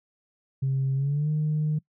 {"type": "tone with pitch glide", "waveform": "sine", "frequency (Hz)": [134.5, 152.73], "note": ["C3", "D#3"], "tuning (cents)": [48, -32], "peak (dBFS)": -21, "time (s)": [0.62, 1.79], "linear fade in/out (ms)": 10, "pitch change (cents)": 220, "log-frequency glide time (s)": [0.95, 1.29], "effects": ["noise-tail reverb RT60 0.1 s tail -23 dB re dry", "tanh soft clip ceiling -19 dBFS"]}